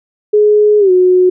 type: tone with pitch glide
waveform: sine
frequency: 420 to 365.6 Hz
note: G#4 to F#4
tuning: +19 to -21 cents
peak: -5 dBFS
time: 0.33-1.3 s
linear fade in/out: 10 ms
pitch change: -240 cents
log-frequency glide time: 0.79-0.91 s
effects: none